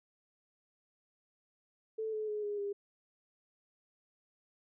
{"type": "tone with pitch steps", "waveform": "sine", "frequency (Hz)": [440, 430.7, 421.6, 412.7, 403.9], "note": ["A4", "A4", "G#4", "G#4", "G#4"], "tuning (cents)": [0, -37, 26, -11, -48], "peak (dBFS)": -34, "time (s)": [1.98, 2.73], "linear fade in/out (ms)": 10, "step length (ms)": 150, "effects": []}